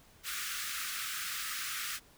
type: high-pass noise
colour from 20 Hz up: pink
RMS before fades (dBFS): -38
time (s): 0.23-2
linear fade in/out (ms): 50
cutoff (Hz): 1200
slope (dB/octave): 96
effects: pink hiss -61 dBFS RMS until 2.17 s